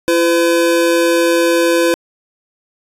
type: tone pair together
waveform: square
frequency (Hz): 338.8 / 507.6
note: E4 / B4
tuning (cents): +48 / +47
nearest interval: perfect fifth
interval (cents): 699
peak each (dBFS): -14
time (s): 0.08-1.94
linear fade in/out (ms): 0
effects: resampled to 32000 Hz